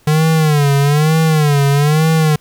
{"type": "tone with vibrato", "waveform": "square", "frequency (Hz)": 150, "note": "D3", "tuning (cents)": 37, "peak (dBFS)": -10, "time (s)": [0.07, 2.36], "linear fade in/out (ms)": 5, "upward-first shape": "sine", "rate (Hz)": 1.1, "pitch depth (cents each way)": 120, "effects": ["pink hiss -51 dBFS RMS until 2.4 s"]}